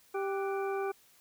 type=harmonic tone with a mistuned harmonic; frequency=392 Hz; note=G4; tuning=in tune; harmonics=1 / 2 / 3 / 4 / 6; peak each=-32 / -38 / -42 / -44 / -48 dBFS; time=0.14-0.92 s; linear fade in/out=10 ms; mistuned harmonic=4; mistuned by=-92 cents; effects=white hiss -63 dBFS RMS until 1.2 s